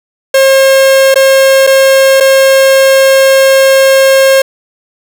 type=tone with dropouts; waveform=45% pulse; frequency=537 Hz; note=C5; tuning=45 cents sharp; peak=-3 dBFS; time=0.34-4.42 s; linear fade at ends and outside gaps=5 ms; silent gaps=1.143-1.157 / 1.668-1.672 / 2.202-2.206 s; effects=none